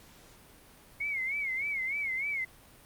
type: tone with vibrato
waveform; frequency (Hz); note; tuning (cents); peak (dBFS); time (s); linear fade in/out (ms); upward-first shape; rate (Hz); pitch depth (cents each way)
sine; 2177; C#7; -32; -30; 1-2.45; 10; sine; 3.3; 110
effects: pink hiss -56 dBFS RMS until 2.85 s + Opus 48 kbps